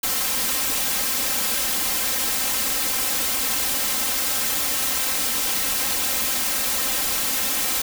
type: noise with comb filter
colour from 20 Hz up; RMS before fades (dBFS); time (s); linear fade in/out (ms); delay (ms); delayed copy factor
white; -23; 0.03-7.82; 5; 3.8; +0.95
effects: none